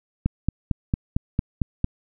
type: click train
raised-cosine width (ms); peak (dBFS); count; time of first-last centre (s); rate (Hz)
5; -8; 8; 0.26-1.844; 4.42
effects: none